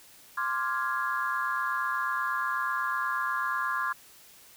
sine chord, D half-diminished seventh, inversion third, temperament equal, 1046.5 / 1174.7 / 1396.9 / 1661.2 Hz, C6 / D6 / F6 / Ab6, 0 / 0 / 0 / 0 cents, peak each -31 / -33 / -33 / -32 dBFS, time 0.37-3.93 s, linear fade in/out 10 ms, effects tanh soft clip ceiling -17 dBFS + white hiss -54 dBFS RMS until 4.56 s

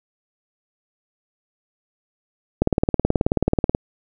click train, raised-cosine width 2 ms, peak -3 dBFS, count 22, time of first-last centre 2.62-3.749 s, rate 18.6 Hz, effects none

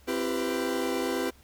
40% pulse chord, C major seventh, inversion none, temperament equal with one note detuned, 261.6 / 337.3 / 392 / 493.9 Hz, C4 / E4 / G4 / B4, 0 / +40 / 0 / 0 cents, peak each -32 dBFS, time 0.07-1.31 s, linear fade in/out 20 ms, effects added 68 Hz sine -56 dBFS peak until 1.43 s + pink hiss -59 dBFS RMS until 1.43 s

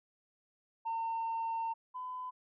sine tone pair in turn, 909 / 1008.9 Hz, A#5 / B5, -44 / +37 cents, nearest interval major second, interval 181 cents, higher second, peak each -31 / -38 dBFS, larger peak first, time 0.85-1.74 / 1.94-2.31 s, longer first, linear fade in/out 20 ms, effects tanh soft clip ceiling -31 dBFS

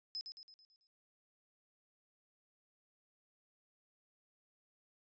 sine tone with echo, 5100 Hz, D#8, 42 cents sharp, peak -39 dBFS, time 0.15-0.21 s, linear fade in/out 0 ms, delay 110 ms, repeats 6, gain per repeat -6 dB, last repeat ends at 0.87 s, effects resampled to 16000 Hz

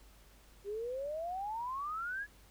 sine exponential sweep, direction up, 392 to 1714 Hz, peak -36 dBFS, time 0.64-2.27 s, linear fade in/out 50 ms, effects added 50 Hz sine -60 dBFS peak until 2.5 s + pink hiss -63 dBFS RMS until 2.5 s

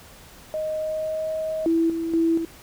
sine tone with pitch glide, 622.3 to 632.1 Hz, D#5 to D#5, 0 to +27 cents, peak -24 dBFS, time 0.54-1.66 s, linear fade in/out 0 ms, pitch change +27 cents, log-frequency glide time 0.75-1.34 s
sine tone with tremolo, 329.6 Hz, E4, in tune, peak -17 dBFS, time 1.66-2.45 s, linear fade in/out 2 ms, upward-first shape square, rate 2.1 Hz, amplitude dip 55%
effects pink hiss -47 dBFS RMS until 2.62 s

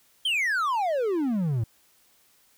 triangle exponential sweep, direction down, 3244 to 105.4 Hz, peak -21 dBFS, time 0.25-1.64 s, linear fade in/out 5 ms, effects white hiss -62 dBFS RMS until 2.57 s

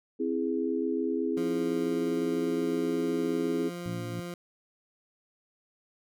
sine chord, C augmented, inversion none, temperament equal, 261.6 / 329.6 / 415.3 Hz, C4 / E4 / G#4, 0 / 0 / 0 cents, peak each -31 dBFS, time 0.19-3.7 s, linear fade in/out 20 ms
20% pulse tone, 174.61 Hz, F3, in tune, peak -31 dBFS, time 1.37-4.34 s, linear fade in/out 2 ms
harmonic tone, 57.3 Hz, A#1, 29 cents flat, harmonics 2 / 3 / 4 / 5, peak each -36 / -40 / -46 / -42 dBFS, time 3.86-4.2 s, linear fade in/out 0 ms
effects none

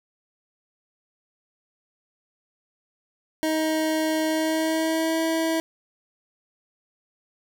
25% pulse tone with pitch glide, 314.9 to 324.7 Hz, D#4 to E4, +21 to -26 cents, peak -18 dBFS, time 3.43-5.6 s, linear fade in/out 0 ms, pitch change +53 cents, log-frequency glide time 4.26-5.22 s, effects none

